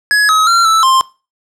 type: tone with pitch steps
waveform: square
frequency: 1682 / 1274 / 1370 / 1317 / 1052 Hz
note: G#6 / D#6 / F6 / E6 / C6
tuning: +22 / +41 / -34 / -2 / +9 cents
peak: -8 dBFS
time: 0.11-1.01 s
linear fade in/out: 0 ms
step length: 180 ms
effects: noise-tail reverb RT60 0.3 s tail -20 dB re dry + low-pass 9000 Hz 12 dB/octave